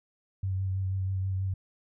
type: tone with vibrato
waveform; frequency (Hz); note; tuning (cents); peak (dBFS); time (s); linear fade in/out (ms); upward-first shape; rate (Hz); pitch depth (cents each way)
sine; 95.1; F#2; +48; -27; 0.43-1.54; 5; sine; 6.2; 21
effects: none